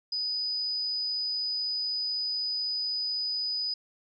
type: tone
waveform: sine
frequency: 4978 Hz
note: D#8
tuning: in tune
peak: -28 dBFS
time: 0.12-3.74 s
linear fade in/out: 5 ms
effects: none